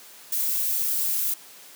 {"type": "noise with flanger", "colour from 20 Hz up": "violet", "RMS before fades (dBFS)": -25, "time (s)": [0.32, 1.34], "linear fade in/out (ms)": 5, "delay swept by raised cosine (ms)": [1.9, 5.6], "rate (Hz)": 1.8, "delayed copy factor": -0.65, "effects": ["white hiss -47 dBFS RMS until 1.75 s", "high-pass 200 Hz 12 dB/octave"]}